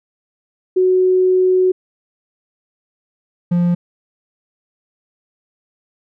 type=tone pair in turn; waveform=sine / triangle; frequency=370 / 174.62 Hz; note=F#4 / F3; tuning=0 / 0 cents; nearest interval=octave + minor second; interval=1300 cents; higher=first; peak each=-10 dBFS; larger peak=neither; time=0.76-1.72 / 3.51-3.75 s; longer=first; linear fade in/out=10 ms; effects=none